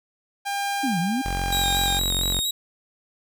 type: tone with tremolo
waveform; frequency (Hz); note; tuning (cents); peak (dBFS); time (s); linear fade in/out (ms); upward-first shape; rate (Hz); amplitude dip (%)
sawtooth; 801; G5; +37; -20; 0.45-2; 20; sine; 0.98; 40
type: exponential two-way sweep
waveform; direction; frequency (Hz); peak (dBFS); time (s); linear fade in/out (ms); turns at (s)
sine; down then up; 296.2 to 162.6 to 278; -22; 0.83-1.22; 10; 0.99
type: tone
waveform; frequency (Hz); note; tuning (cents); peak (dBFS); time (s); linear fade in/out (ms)
sawtooth; 45.19; F#1; -40; -22; 1.25-2.4; 10
type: tone with vibrato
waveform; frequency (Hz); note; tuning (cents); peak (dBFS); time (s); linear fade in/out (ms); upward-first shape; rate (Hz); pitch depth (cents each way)
sawtooth; 3792; A#7; +29; -20; 1.52-2.51; 5; square; 4.3; 25
effects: none